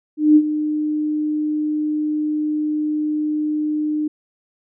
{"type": "tone with ADSR envelope", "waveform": "sine", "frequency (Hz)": 303.3, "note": "D#4", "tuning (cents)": -44, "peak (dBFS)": -6, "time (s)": [0.17, 4.08], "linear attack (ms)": 190, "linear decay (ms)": 58, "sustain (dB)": -12, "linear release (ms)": 7, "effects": []}